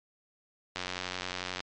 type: click train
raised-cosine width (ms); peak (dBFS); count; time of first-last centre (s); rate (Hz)
0.2; -16; 78; 0.76-1.604; 91.2
effects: low-pass 6000 Hz 12 dB/octave + MP3 64 kbps